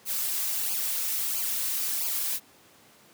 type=noise with flanger; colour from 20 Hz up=blue; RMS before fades=-29 dBFS; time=0.05-2.4 s; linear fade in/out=50 ms; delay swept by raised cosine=0.53 to 5.83 ms; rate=1.5 Hz; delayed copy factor=-0.8; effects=pink hiss -56 dBFS RMS until 3.13 s + high-pass 150 Hz 12 dB/octave